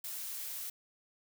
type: noise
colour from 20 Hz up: blue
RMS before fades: -41 dBFS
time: 0.04-0.7 s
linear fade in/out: 5 ms
effects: none